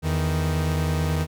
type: tone pair together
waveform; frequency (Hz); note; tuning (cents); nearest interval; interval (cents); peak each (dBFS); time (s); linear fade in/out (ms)
45% pulse; 82.41 / 155.57; E2 / D#3; 0 / 0; major seventh; 1100; -24; 0.02-1.27; 50
effects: none